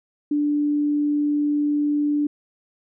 sine tone, 293.7 Hz, D4, in tune, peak -18 dBFS, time 0.31-2.27 s, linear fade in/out 5 ms, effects none

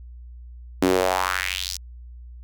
sawtooth tone with high-pass filter sweep, 92.5 Hz, F#2, in tune, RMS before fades -23 dBFS, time 0.82-1.77 s, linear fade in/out 5 ms, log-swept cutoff 270 to 5700 Hz, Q 2.9, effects added 60 Hz sine -38 dBFS peak until 2.43 s

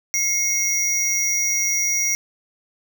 square tone pair together, 2155 / 5753 Hz, C#7 / F#8, -49 / -50 cents, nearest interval octave + perfect fourth, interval 1699 cents, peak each -25 / -20 dBFS, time 0.14-2.15 s, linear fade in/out 0 ms, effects 8-bit

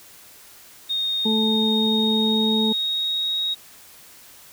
sine tone with pitch glide, 3700 to 3776 Hz, A#7 to A#7, -14 to +22 cents, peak -21 dBFS, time 0.89-3.55 s, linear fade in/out 20 ms, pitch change +36 cents, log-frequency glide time 1.51-3.37 s
harmonic tone, 218.8 Hz, A3, 9 cents flat, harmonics 1 / 2 / 4, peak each -20 / -26 / -32 dBFS, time 1.25-2.73 s, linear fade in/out 10 ms
effects white hiss -47 dBFS RMS until 4.52 s

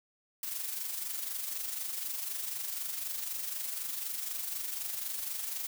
blue noise with amplitude modulation, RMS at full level -35 dBFS, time 0.43-5.67 s, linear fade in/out 2 ms, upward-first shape sine, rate 24 Hz, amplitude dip 50%, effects none

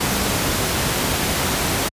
sine tone in noise, 200.6 Hz, G3, 40 cents sharp, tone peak -26 dBFS, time 0.1-0.31 s, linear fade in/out 10 ms, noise pink, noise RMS -20 dBFS, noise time 0-1.89 s, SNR -9 dB, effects high-pass 60 Hz 12 dB/octave + resampled to 32000 Hz

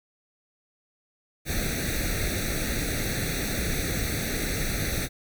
pink noise with comb filter, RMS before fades -28 dBFS, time 1.45-5.09 s, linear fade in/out 50 ms, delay 0.49 ms, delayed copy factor +0.95, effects none

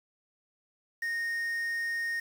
triangle tone with quantisation, 1852 Hz, A#6, 12 cents flat, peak -28 dBFS, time 1.02-2.2 s, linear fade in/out 5 ms, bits 8, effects none

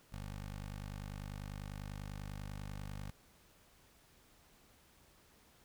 15% pulse tone with notch filter, 50.1 Hz, G1, 38 cents sharp, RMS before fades -45 dBFS, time 0.12-3.11 s, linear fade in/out 10 ms, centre 410 Hz, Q 1.4, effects pink hiss -66 dBFS RMS until 5.64 s

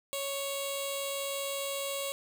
10% pulse tone with notch filter, 554.4 Hz, C#5, in tune, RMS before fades -35 dBFS, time 0.13-2.12 s, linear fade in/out 0 ms, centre 1600 Hz, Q 0.51, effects none

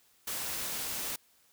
white noise, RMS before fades -36 dBFS, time 0.27-1.16 s, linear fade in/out 5 ms, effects white hiss -66 dBFS RMS until 1.52 s

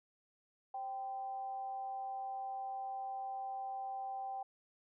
sine tone with amplitude modulation, 780 Hz, G5, 9 cents flat, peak -37 dBFS, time 0.74-4.43 s, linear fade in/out 5 ms, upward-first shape sine, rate 246 Hz, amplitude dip 40%, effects none

